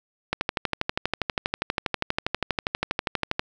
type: click train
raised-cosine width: 0.3 ms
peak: -7 dBFS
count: 39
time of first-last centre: 0.33-3.395 s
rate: 12.4 Hz
effects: none

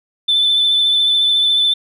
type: tone with vibrato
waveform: sine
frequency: 3520 Hz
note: A7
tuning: in tune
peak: -10 dBFS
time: 0.28-1.74 s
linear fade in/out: 10 ms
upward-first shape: triangle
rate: 14 Hz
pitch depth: 25 cents each way
effects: tanh soft clip ceiling -7 dBFS

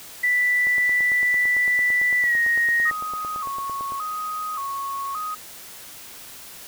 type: tone with pitch glide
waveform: sine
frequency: 1975.5 to 1873.3 Hz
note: B6 to A#6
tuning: 0 to +8 cents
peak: -17 dBFS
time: 0.23-2.91 s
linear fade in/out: 10 ms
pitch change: -92 cents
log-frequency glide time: 2.21-2.37 s
type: click train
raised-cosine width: 1 ms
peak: -24 dBFS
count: 30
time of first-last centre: 0.67-3.921 s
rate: 8.92 Hz
type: tone with vibrato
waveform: sine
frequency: 1174.7 Hz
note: D6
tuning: in tune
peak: -26 dBFS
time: 2.85-5.35 s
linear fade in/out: 10 ms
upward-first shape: square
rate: 0.87 Hz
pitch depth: 110 cents each way
effects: white hiss -41 dBFS RMS until 6.67 s

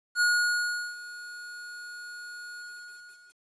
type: tone with ADSR envelope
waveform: square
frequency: 1444 Hz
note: F#6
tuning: 43 cents flat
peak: -21 dBFS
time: 0.15-3.4 s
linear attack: 61 ms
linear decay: 740 ms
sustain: -19 dB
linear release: 810 ms
effects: resampled to 22050 Hz + 10-bit

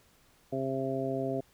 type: harmonic tone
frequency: 133.6 Hz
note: C3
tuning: 36 cents sharp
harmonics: 1 / 2 / 3 / 4 / 5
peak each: -38 / -35 / -35 / -38 / -35 dBFS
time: 0.52-1.41 s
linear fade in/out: 10 ms
effects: pink hiss -64 dBFS RMS until 1.53 s

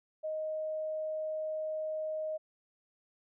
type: tone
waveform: sine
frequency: 624 Hz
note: D#5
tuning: 5 cents sharp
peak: -33 dBFS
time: 0.23-2.38 s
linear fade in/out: 20 ms
effects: none

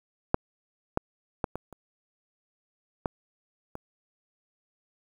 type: clicks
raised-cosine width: 1 ms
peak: -6 / -10 / -12 / -19 / -30 / -13 / -23 dBFS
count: 7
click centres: 0.344 / 0.974 / 1.442 / 1.556 / 1.727 / 3.058 / 3.754 s
effects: 8-bit

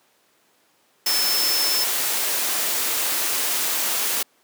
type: tone in noise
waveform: sine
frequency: 5274 Hz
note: E8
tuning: in tune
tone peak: -21 dBFS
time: 1.06-1.84 s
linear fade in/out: 5 ms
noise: white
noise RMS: -23 dBFS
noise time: 1.06-4.23 s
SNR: -1 dB
effects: pink hiss -61 dBFS RMS until 4.43 s + high-pass 300 Hz 12 dB/octave

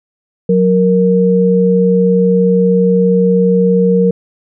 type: tone pair together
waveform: sine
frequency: 183.1 / 466.2 Hz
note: F#3 / A#4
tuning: -18 / 0 cents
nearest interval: octave + major third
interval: 1618 cents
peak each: -10 dBFS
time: 0.49-4.11 s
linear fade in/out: 5 ms
effects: none

